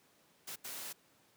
white noise bursts at uneven times, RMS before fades -44 dBFS, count 2, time 0.47-0.56 / 0.64-0.93 s, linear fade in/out 10 ms, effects pink hiss -68 dBFS RMS until 1.36 s + high-pass 150 Hz 12 dB/octave

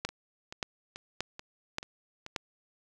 two click trains, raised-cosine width 0.2 ms, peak -24 / -14 dBFS, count 6 / 5, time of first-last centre 0.09-2.264 / 0.05-2.362 s, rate 2.3 / 1.73 Hz, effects none

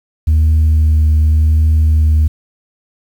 sine tone with vibrato, 77.78 Hz, D#2, in tune, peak -5 dBFS, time 0.27-2.28 s, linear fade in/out 10 ms, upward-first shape triangle, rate 0.88 Hz, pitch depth 16 cents each way, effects tanh soft clip ceiling -6 dBFS + 7-bit

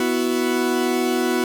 40% pulse chord, B suspended fourth, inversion none, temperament equal, 246.9 / 329.6 / 370 Hz, B3 / E4 / F#4, 0 / 0 / 0 cents, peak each -22 / -24 / -21 dBFS, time 0-1.44 s, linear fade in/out 2 ms, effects none

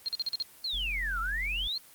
sine tone bursts, 4209 Hz, C8, 9 cents sharp, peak -27 dBFS, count 6, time 0.06-0.423 s, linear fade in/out 0 ms, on 23 ms, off 45 ms
sine exponential two-way sweep, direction down then up, 4392 to 1303 to 4346 Hz, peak -30 dBFS, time 0.64-1.78 s, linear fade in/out 5 ms, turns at 1.2 s
triangle tone, 45.39 Hz, F#1, 32 cents flat, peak -33 dBFS, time 0.73-1.68 s, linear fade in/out 10 ms
effects white hiss -54 dBFS RMS until 1.94 s + Opus 24 kbps

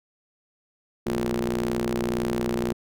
sawtooth ring-modulated tone, 61.74 Hz, B1, in tune, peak -17 dBFS, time 1.06-2.73 s, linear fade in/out 10 ms, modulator 290 Hz, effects none

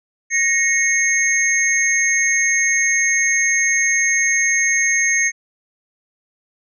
sine tone cluster, 1868 / 2188 / 6390 Hz, A#6 / C#7 / G8, +3 / -23 / +32 cents, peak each -18 dBFS, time 0.3-5.32 s, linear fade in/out 50 ms, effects tanh soft clip ceiling -5 dBFS

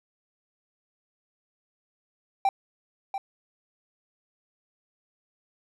triangle tone with echo, 783 Hz, G5, 2 cents flat, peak -17 dBFS, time 2.45-2.49 s, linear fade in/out 2 ms, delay 690 ms, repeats 1, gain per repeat -9 dB, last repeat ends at 3.18 s, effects none

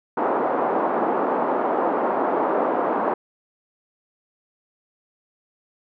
white band-pass noise, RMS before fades -22 dBFS, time 0.17-3.14 s, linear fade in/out 5 ms, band 250 to 1000 Hz, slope 24 dB/octave, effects none

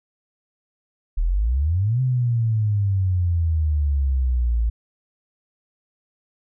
sine exponential two-way sweep, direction up then down, 36.56 to 130.7 to 55.3 Hz, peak -17 dBFS, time 1.17-4.7 s, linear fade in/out 10 ms, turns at 2.01 s, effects none

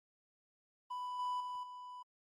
triangle tone with level steps, 993 Hz, B5, 9 cents sharp, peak -37 / -33 / -38 / -45 dBFS, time 0.9-2.03 s, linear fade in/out 10 ms, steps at 1.19 / 1.4 / 1.63 s, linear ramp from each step 5 ms, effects Opus 24 kbps

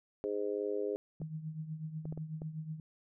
harmonic tone, 102.8 Hz, G#2, 17 cents flat, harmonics 3 / 4 / 5 / 6, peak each -42 / -34 / -39 / -46 dBFS, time 0.24-0.96 s, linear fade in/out 0 ms
sine tone with tremolo, 156.9 Hz, D#3, 15 cents sharp, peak -35 dBFS, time 1.2-2.8 s, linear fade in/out 2 ms, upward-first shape triangle, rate 8.1 Hz, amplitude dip 75%
clicks, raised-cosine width 2 ms, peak -31 dBFS, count 5, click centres 1.217 / 2.055 / 2.125 / 2.176 / 2.419 s
effects none

